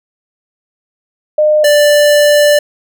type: tone pair in turn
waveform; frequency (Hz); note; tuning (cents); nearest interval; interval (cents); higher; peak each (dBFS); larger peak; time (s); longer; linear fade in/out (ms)
sine / square; 608 / 588.6; D#5 / D5; -40 / +4; minor second; 56; first; -6; neither; 1.38-1.64 / 1.64-2.59; second; 5
effects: none